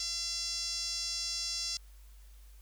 5% pulse tone with band-pass filter, 680 Hz, F5, 46 cents flat, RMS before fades -36 dBFS, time 0-1.77 s, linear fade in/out 2 ms, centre 5300 Hz, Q 3.3, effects added 50 Hz sine -51 dBFS peak until 2.61 s + white hiss -65 dBFS RMS until 2.61 s

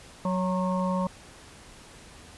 harmonic tone with a mistuned harmonic, 185 Hz, F#3, in tune, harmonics 1 / 3 / 5 / 6, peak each -26 / -31 / -33 / -34 dBFS, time 0.25-1.07 s, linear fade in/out 2 ms, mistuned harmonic 6, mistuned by -40 cents, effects pink hiss -49 dBFS RMS until 2.37 s + resampled to 24000 Hz

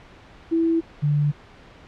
sine tone pair in turn, 329.6 / 146.82 Hz, E4 / D3, 0 / 0 cents, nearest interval octave + major second, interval 1400 cents, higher first, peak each -17 dBFS, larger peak neither, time 0.51-0.81 / 1.02-1.32 s, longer neither, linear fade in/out 20 ms, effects pink hiss -47 dBFS RMS until 1.87 s + low-pass 3000 Hz 12 dB/octave

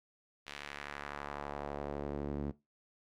sawtooth tone with band-pass filter sweep, 72 Hz, D2, 34 cents flat, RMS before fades -41 dBFS, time 0.46-2.52 s, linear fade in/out 20 ms, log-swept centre 3000 to 250 Hz, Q 1.2, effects noise-tail reverb RT60 0.2 s tail -17 dB re dry

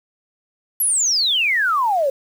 sine exponential sweep, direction down, 11840 to 523.3 Hz, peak -15 dBFS, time 0.8-2.1 s, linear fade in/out 5 ms, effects 7-bit

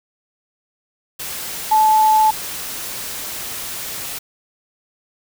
sine tone in noise, 868 Hz, A5, 24 cents flat, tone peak -10 dBFS, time 1.71-2.31 s, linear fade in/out 10 ms, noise white, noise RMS -28 dBFS, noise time 1.19-4.19 s, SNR +15 dB, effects none

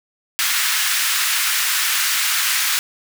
pink high-pass noise, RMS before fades -19 dBFS, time 0.39-2.79 s, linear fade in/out 0 ms, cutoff 1400 Hz, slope 24 dB/octave, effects none

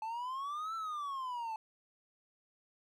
triangle exponential two-way sweep, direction up then down, 868 to 1345 to 868 Hz, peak -35 dBFS, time 0.02-1.56 s, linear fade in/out 2 ms, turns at 0.75 s, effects none

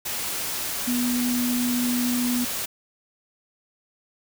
sine tone in noise, 245.3 Hz, B3, 12 cents flat, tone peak -22 dBFS, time 0.87-2.45 s, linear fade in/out 10 ms, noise white, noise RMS -29 dBFS, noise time 0.05-2.66 s, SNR +4 dB, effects none

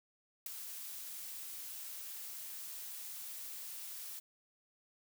blue noise with ADSR envelope, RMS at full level -37 dBFS, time 0.46-4.2 s, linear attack 4 ms, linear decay 8 ms, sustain -9 dB, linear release 14 ms, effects none

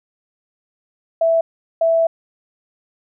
sine tone bursts at uneven times, 659.3 Hz, E5, in tune, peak -12 dBFS, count 2, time 1.21-1.41 / 1.81-2.07 s, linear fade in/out 5 ms, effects none

